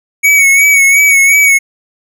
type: tone with vibrato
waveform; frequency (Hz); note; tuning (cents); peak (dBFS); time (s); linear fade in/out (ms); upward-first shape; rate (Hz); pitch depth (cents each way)
square; 2236; C#7; +14; -5; 0.23-1.59; 20; sine; 2.8; 42
effects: none